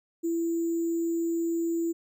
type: tone with sample-and-hold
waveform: sine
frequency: 334.2 Hz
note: E4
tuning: 24 cents sharp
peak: -25 dBFS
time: 0.23-1.93 s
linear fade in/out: 20 ms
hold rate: 7350 Hz
effects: none